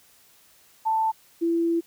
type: tone pair in turn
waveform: sine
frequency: 885 / 335.4 Hz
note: A5 / E4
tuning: +10 / +30 cents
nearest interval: octave + perfect fourth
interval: 1680 cents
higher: first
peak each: -20 dBFS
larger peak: neither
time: 0.85-1.12 / 1.41-1.81 s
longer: second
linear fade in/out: 20 ms
effects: white hiss -57 dBFS RMS until 1.86 s